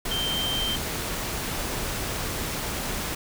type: tone in noise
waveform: sine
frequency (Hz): 3136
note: G7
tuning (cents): 0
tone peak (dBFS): -26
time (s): 0.11-0.76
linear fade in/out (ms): 5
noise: pink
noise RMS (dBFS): -30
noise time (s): 0.05-3.15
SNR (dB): +1
effects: none